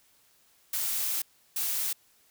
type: noise bursts at uneven times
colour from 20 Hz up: blue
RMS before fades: -30 dBFS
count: 2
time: 0.73-1.22 / 1.56-1.93 s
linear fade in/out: 5 ms
effects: white hiss -64 dBFS RMS until 2.3 s